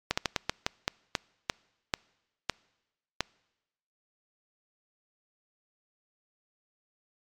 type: slowing click train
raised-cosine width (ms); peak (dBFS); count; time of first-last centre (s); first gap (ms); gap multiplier
0.2; -8; 12; 0.11-3.207; 65; 1.27
effects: noise-tail reverb RT60 1.0 s tail -26 dB re dry + MP3 96 kbps